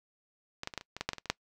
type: clicks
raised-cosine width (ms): 0.2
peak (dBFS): -19 / -17 / -24 / -17 / -28 / -22 / -15 / -12 / -17 / -24 / -26 / -9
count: 12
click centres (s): 0.634 / 0.674 / 0.738 / 0.777 / 0.811 / 0.966 / 1.01 / 1.09 / 1.133 / 1.183 / 1.257 / 1.3
effects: noise-tail reverb RT60 0.1 s tail -23 dB re dry